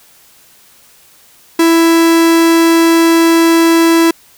45% pulse tone, 331.1 Hz, E4, 8 cents sharp, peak -6 dBFS, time 1.59-4.11 s, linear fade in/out 5 ms, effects white hiss -45 dBFS RMS until 4.37 s

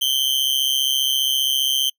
40% pulse tone with amplitude modulation, 3116 Hz, G7, 11 cents flat, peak -13 dBFS, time 0.01-1.9 s, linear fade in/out 10 ms, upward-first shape sine, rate 135 Hz, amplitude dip 85%, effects noise-tail reverb RT60 0.1 s tail -26 dB re dry

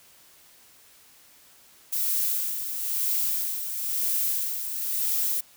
violet noise with tremolo, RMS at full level -25 dBFS, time 1.92-5.41 s, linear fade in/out 10 ms, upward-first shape sine, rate 1 Hz, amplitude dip 55%, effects white hiss -55 dBFS RMS until 5.56 s

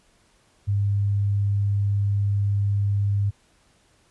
sine tone, 100.9 Hz, G#2, 49 cents flat, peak -19 dBFS, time 0.67-3.31 s, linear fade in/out 20 ms, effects pink hiss -61 dBFS RMS until 4.1 s + resampled to 24000 Hz

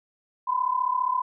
sine tone pair together, 991 / 1025.9 Hz, B5 / C6, +6 / -34 cents, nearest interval minor second, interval 60 cents, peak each -25 dBFS, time 0.47-1.22 s, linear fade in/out 10 ms, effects none

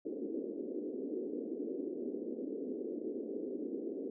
white band-pass noise, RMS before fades -40 dBFS, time 0.05-4.1 s, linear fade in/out 5 ms, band 240 to 450 Hz, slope 48 dB/octave, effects none

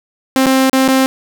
sawtooth tone with dropouts, 264.1 Hz, C4, 16 cents sharp, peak -5 dBFS, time 0.36-1.06 s, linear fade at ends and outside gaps 0 ms, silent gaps 0.46-0.466 / 0.696-0.73 / 0.879-0.885 s, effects none

